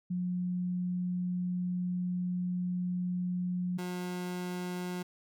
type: tone pair in turn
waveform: sine / 30% pulse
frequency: 179.6 / 179.6 Hz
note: F3 / F3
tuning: +49 / +49 cents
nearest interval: unison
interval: 0 cents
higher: neither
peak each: -30 / -32 dBFS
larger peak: first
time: 0.1-3.78 / 3.78-5.03 s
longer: first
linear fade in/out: 10 ms
effects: none